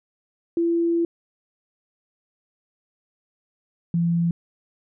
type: tone pair in turn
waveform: sine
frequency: 337.6 / 169.73 Hz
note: E4 / F3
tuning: +41 / -49 cents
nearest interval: octave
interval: 1190 cents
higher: first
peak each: -18 dBFS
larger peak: neither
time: 0.57-1.05 / 3.94-4.31 s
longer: first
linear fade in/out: 2 ms
effects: none